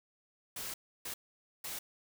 white noise bursts at uneven times, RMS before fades -41 dBFS, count 3, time 0.56-0.74 / 1.05-1.14 / 1.64-1.79 s, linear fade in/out 5 ms, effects none

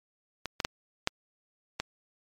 clicks, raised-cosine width 0.2 ms, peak -15 / -12 / -8 / -7 / -12 dBFS, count 5, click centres 0.457 / 0.602 / 0.649 / 1.074 / 1.8 s, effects MP3 96 kbps

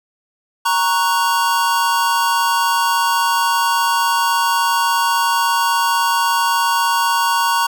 square chord, F# major, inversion first, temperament equal, 932.3 / 1108.7 / 1480 Hz, A#5 / C#6 / F#6, 0 / 0 / 0 cents, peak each -17 / -20 / -23 dBFS, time 0.65-7.67 s, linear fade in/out 10 ms, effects none

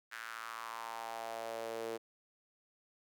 sawtooth tone with high-pass filter sweep, 114 Hz, A#2, 38 cents flat, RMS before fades -43 dBFS, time 0.11-1.98 s, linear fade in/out 20 ms, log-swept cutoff 1600 to 420 Hz, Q 3.7, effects none

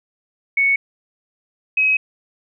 sine tone pair in turn, 2217 / 2545 Hz, C#7 / D#7, 0 / +39 cents, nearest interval major second, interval 239 cents, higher second, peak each -13 dBFS, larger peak neither, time 0.57-0.76 / 1.77-1.97 s, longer second, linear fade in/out 5 ms, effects none

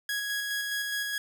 sawtooth tone with tremolo, 1661.2 Hz, G#6, in tune, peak -25 dBFS, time 0.09-1.18 s, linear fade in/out 2 ms, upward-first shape square, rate 4.8 Hz, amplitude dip 25%, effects none

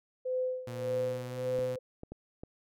sine tone with tremolo, 510 Hz, C5, 44 cents flat, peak -28 dBFS, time 0.25-1.79 s, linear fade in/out 10 ms, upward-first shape sine, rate 1.7 Hz, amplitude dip 85%
sawtooth tone with pitch glide, 118.9 to 124.31 Hz, A#2 to B2, +35 to +12 cents, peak -35 dBFS, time 0.67-1.76 s, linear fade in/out 5 ms, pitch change +77 cents, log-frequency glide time 0.9-1.36 s
clicks, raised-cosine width 2 ms, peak -29 dBFS, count 4, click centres 1.59 / 2.034 / 2.12 / 2.435 s
effects none

